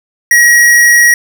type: tone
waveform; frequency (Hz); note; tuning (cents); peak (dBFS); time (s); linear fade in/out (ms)
square; 1903; A#6; +35; -4; 0.31-1.14; 2
effects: none